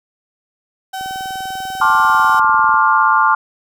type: tone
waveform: 35% pulse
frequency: 763 Hz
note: G5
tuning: 47 cents flat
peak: -21 dBFS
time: 0.93-2.4 s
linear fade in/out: 10 ms
type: click train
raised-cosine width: 2 ms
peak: -24 dBFS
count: 36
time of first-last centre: 1.01-2.743 s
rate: 20.2 Hz
type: chord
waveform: sine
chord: D minor seventh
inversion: second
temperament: just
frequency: 881 / 1057.2 / 1174.7 / 1409.6 Hz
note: A5 / C6 / D6 / F6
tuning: +2 / +18 / 0 / +16 cents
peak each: -15 dBFS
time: 1.81-3.35 s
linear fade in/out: 5 ms
effects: none